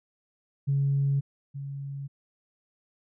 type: tone pair in turn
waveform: sine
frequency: 139.2 / 139.2 Hz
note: C#3 / C#3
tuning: +8 / +8 cents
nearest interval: unison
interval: 0 cents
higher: neither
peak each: -21 / -33 dBFS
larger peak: first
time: 0.67-1.21 / 1.54-2.08 s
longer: neither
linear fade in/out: 20 ms
effects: tanh soft clip ceiling -17 dBFS